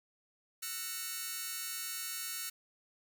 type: chord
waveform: 5% pulse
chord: F# dominant seventh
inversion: third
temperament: just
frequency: 1332 / 1480 / 1850 / 2220 Hz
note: E6 / F#6 / A#6 / C#7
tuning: +18 / 0 / -14 / +2 cents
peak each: -33 / -34 / -35 / -35 dBFS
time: 0.62-2.5 s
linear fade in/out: 10 ms
effects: none